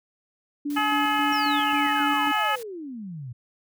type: tone with tremolo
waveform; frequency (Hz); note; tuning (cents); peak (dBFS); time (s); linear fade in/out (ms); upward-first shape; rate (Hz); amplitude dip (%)
sine; 289.5; D4; -25; -25; 0.65-2.32; 10; square; 3.7; 40
type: noise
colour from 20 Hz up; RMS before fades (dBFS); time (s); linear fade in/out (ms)
white; -44; 0.7-2.63; 2
type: harmonic tone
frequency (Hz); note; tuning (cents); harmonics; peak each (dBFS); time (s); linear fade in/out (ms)
425.2; G#4; +41; 2 / 3 / 4 / 5 / 6 / 7; -25 / -26 / -29 / -34 / -33 / -31; 0.76-2.56; 10
type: exponential sweep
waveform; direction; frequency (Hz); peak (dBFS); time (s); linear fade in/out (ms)
sine; down; 5700 to 114.9; -33; 1.32-3.33; 10
effects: none